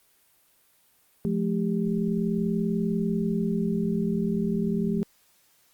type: tone cluster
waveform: sine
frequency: 175 / 215.3 / 396.3 Hz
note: F3 / A3 / G4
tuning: +4 / -37 / +19 cents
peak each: -27 / -26 / -31 dBFS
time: 1.25-5.03 s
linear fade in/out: 0 ms
effects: white hiss -63 dBFS RMS until 5.73 s + Opus 32 kbps